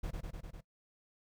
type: noise with echo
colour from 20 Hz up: brown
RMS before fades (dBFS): -37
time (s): 0.03-0.11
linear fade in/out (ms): 10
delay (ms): 100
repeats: 5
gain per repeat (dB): -2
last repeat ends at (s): 0.61
effects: noise-tail reverb RT60 0.1 s tail -19 dB re dry